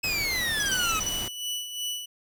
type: exponential sweep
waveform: 25% pulse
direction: down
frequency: 2606 to 1253 Hz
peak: -22 dBFS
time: 0.03-1 s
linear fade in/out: 10 ms
type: noise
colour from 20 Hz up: pink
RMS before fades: -36 dBFS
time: 0.04-1.28 s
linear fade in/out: 0 ms
type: tone bursts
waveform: sine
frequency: 5920 Hz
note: F#8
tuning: in tune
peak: -28 dBFS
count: 10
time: 0.6-1.148 s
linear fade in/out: 0 ms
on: 26 ms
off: 32 ms
type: tone with tremolo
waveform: sawtooth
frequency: 2960 Hz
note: F#7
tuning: in tune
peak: -25 dBFS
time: 0.71-2.06 s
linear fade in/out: 10 ms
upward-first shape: sine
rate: 2.8 Hz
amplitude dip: 60%
effects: none